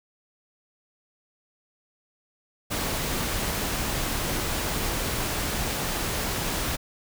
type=noise; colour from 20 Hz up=pink; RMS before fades=-28 dBFS; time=2.7-6.77 s; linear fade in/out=20 ms; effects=none

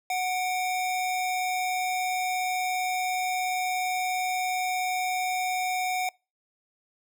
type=tone pair together; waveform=square; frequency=737.3 / 2349 Hz; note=F#5 / D7; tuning=-6 / 0 cents; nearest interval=octave + minor sixth; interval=2006 cents; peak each=-27 / -35 dBFS; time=0.1-6.09 s; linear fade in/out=2 ms; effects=noise-tail reverb RT60 0.3 s tail -26 dB re dry

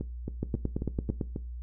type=two click trains; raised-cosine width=3 ms; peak=-20 / -16 dBFS; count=6 / 8; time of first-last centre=0.01-1.361 / 0.43-1.212 s; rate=3.7 / 8.95 Hz; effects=noise-tail reverb RT60 0.3 s tail -18 dB re dry + added 60 Hz sine -36 dBFS peak until 1.62 s

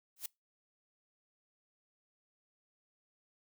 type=noise with exponential growth; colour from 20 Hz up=blue; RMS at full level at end=-34 dBFS; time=0.16-0.26 s; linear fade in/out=5 ms; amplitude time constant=21 ms; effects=noise-tail reverb RT60 0.2 s tail -24 dB re dry

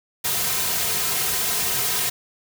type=noise with comb filter; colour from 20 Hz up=white; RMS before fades=-23 dBFS; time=0.24-2.1 s; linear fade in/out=10 ms; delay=3.5 ms; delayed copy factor=-1; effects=none

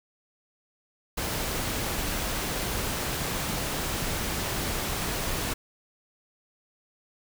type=noise; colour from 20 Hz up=pink; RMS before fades=-30 dBFS; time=1.17-5.54 s; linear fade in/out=10 ms; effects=none

